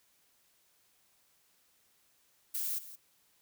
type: noise with echo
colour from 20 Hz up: violet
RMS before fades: -35 dBFS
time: 2.54-2.79 s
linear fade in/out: 10 ms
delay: 170 ms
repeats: 1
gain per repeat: -14 dB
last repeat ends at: 2.96 s
effects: white hiss -70 dBFS RMS until 3.41 s